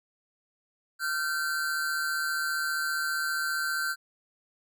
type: tone pair together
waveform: square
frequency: 1386 / 1541 Hz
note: F6 / G6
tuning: -14 / -30 cents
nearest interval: major second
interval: 184 cents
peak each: -33 / -30 dBFS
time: 0.99-3.96 s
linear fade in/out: 50 ms
effects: none